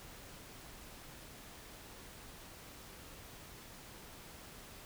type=silence; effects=pink hiss -53 dBFS RMS until 4.85 s